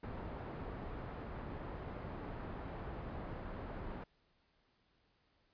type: low-pass noise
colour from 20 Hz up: pink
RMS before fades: -45 dBFS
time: 0.03-4.04 s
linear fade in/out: 5 ms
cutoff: 1200 Hz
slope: 12 dB/octave
effects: pink hiss -75 dBFS RMS until 5.53 s + resampled to 11025 Hz